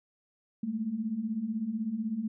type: beating tone pair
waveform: sine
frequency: 207.7 / 223.7 Hz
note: G#3 / A3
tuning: 0 / +29 cents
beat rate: 16 Hz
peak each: -36 / -31 dBFS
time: 0.63-2.28 s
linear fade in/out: 5 ms
effects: none